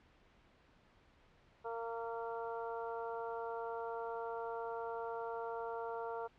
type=harmonic tone; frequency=230 Hz; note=A#3; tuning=23 cents flat; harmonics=2 / 3 / 4 / 5 / 6; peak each=-42 / -46 / -45 / -52 / -50 dBFS; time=1.64-6.28 s; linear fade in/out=20 ms; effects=pink hiss -67 dBFS RMS until 6.38 s + low-pass 3000 Hz 12 dB/octave